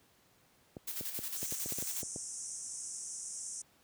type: clicks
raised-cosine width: 2 ms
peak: -29 dBFS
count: 11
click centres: 0.768 / 1.01 / 1.19 / 1.43 / 1.524 / 1.66 / 1.723 / 1.786 / 1.825 / 2.031 / 2.161 s
type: noise with tremolo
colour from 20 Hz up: blue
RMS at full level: -38 dBFS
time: 0.87-2.03 s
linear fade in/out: 10 ms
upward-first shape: square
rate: 11 Hz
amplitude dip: 50%
type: band-pass noise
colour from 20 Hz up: white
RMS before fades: -43 dBFS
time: 1.36-3.62 s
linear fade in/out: 5 ms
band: 5600 to 9500 Hz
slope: 96 dB/octave
effects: pink hiss -67 dBFS RMS until 3.83 s + high-pass 80 Hz 12 dB/octave